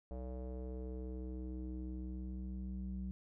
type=tone with low-pass filter sweep; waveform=square; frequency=63.1 Hz; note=B1; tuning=38 cents sharp; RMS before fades=-43 dBFS; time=0.11-3.11 s; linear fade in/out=0 ms; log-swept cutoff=600 to 190 Hz; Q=3.1; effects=none